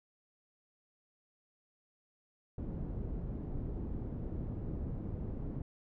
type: low-pass noise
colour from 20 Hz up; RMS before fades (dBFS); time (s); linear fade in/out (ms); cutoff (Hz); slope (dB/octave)
pink; -39; 2.58-5.62; 2; 290; 12
effects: none